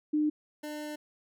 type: tone pair in turn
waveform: sine / 25% pulse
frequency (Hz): 302.1 / 300.2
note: D4 / D4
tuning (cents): +49 / +38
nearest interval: unison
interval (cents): 11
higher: first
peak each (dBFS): -24 / -33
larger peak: first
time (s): 0.13-0.3 / 0.63-0.96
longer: second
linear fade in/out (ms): 10
effects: none